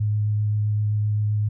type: tone with vibrato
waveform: sine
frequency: 105.4 Hz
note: G#2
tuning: 26 cents sharp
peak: -19 dBFS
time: 0-1.49 s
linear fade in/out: 10 ms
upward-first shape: sine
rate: 7.7 Hz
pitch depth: 10 cents each way
effects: none

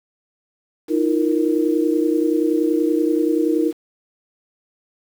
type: chord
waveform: sine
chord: Eb suspended second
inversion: none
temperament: equal with one note detuned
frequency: 311.1 / 341.6 / 466.2 Hz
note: Eb4 / F4 / Bb4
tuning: 0 / -38 / 0 cents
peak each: -18 / -20 / -22 dBFS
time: 0.88-3.73 s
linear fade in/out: 50 ms
effects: 7-bit

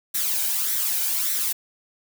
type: noise with flanger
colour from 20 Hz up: blue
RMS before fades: -24 dBFS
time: 0.14-1.53 s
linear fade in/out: 10 ms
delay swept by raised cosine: 0.51 to 1.32 ms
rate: 1.7 Hz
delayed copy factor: +0.55
effects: none

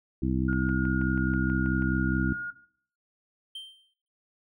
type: harmonic tone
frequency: 64.7 Hz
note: C2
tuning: 19 cents flat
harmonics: 1 / 2 / 3 / 4 / 5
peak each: -31 / -31 / -31 / -31 / -31 dBFS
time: 0.22-2.33 s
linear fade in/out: 5 ms
type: tone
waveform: sine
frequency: 1430 Hz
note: F6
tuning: 41 cents sharp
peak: -30 dBFS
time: 0.48-2.51 s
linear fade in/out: 10 ms
type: click train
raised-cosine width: 0.5 ms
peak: -31 dBFS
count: 9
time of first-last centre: 0.53-1.822 s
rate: 6.19 Hz
type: tone with exponential decay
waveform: triangle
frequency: 3136 Hz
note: G7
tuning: in tune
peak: -33 dBFS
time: 3.55-3.94 s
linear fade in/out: 5 ms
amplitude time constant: 83 ms
effects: noise-tail reverb RT60 0.6 s tail -17 dB re dry

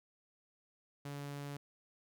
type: tone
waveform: sawtooth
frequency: 142.7 Hz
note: D3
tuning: 49 cents flat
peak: -38 dBFS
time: 1.05-1.57 s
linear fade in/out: 5 ms
effects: none

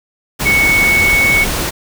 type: tone in noise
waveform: sine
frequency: 2217 Hz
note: C#7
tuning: in tune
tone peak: -9 dBFS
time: 0.45-1.45 s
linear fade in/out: 20 ms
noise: pink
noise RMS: -18 dBFS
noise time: 0.39-1.71 s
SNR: +6 dB
effects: none

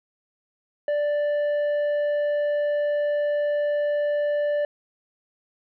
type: tone with tanh clipping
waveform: sine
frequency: 587.3 Hz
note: D5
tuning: in tune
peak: -22 dBFS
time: 0.88-4.65 s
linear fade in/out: 2 ms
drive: 6 dB
effects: none

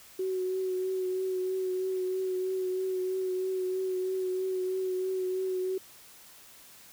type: tone with vibrato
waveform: sine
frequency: 372.9 Hz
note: F#4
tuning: 14 cents sharp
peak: -28 dBFS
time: 0.19-5.78 s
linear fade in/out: 5 ms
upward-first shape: triangle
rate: 3.1 Hz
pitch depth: 26 cents each way
effects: white hiss -53 dBFS RMS until 6.92 s

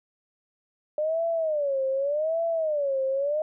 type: tone with vibrato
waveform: sine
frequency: 596 Hz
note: D5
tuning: 25 cents sharp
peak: -23 dBFS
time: 0.98-3.42 s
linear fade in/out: 2 ms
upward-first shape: sine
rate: 0.85 Hz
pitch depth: 200 cents each way
effects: none

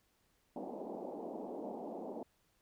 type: band-pass noise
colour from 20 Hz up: pink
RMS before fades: -44 dBFS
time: 0.56-2.23 s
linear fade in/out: 2 ms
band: 210 to 840 Hz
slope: 48 dB/octave
effects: pink hiss -75 dBFS RMS until 2.61 s

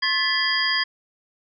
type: tone cluster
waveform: sine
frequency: 1068 / 1739 / 1995 / 3228 / 4872 Hz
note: C6 / A6 / B6 / G#7 / D#8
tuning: +35 / -21 / +17 / -50 / -37 cents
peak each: -29 / -24 / -27 / -27 / -24 dBFS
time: 0.02-0.84 s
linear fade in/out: 10 ms
effects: none

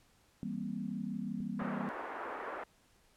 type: chord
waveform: sine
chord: C dominant seventh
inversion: first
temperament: just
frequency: 163.52 / 196.22 / 235.5 / 261.6 Hz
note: E3 / G3 / Bb3 / C4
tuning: -14 / +2 / +18 / 0 cents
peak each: -45 / -39 / -40 / -45 dBFS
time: 0.43-1.89 s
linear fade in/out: 0 ms
type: clicks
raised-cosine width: 3 ms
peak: -38 dBFS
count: 2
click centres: 1.404 / 1.619 s
type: band-pass noise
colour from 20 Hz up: white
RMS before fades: -42 dBFS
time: 1.59-2.64 s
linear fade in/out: 5 ms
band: 300 to 1500 Hz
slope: 24 dB/octave
effects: pink hiss -68 dBFS RMS until 3.16 s + low-pass 12000 Hz 12 dB/octave

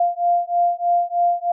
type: beating tone pair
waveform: sine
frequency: 696 / 699.2 Hz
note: F5 / F5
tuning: -6 / +2 cents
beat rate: 3.2 Hz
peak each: -19 dBFS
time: 0-1.52 s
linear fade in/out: 5 ms
effects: none

